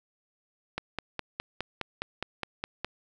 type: click train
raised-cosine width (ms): 0.3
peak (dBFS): -15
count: 11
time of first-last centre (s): 0.78-2.846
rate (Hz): 4.84
effects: none